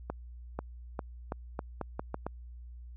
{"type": "accelerating click train", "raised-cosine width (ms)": 1, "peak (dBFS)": -20, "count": 9, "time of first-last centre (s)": [0.1, 2.266], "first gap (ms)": 490, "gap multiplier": 0.82, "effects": ["added 60 Hz sine -44 dBFS peak until 2.96 s"]}